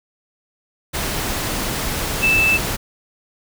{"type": "tone in noise", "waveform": "sine", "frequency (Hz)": 2637, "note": "E7", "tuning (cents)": 0, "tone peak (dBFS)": -13, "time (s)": [2.22, 2.58], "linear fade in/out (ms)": 20, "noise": "pink", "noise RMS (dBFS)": -23, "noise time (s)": [0.93, 2.77], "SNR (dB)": 7, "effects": []}